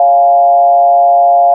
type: tone with frequency modulation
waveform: sine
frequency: 698.5 Hz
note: F5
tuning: in tune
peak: -4 dBFS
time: 0-1.54 s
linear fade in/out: 2 ms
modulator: 139 Hz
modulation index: 0.49
effects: none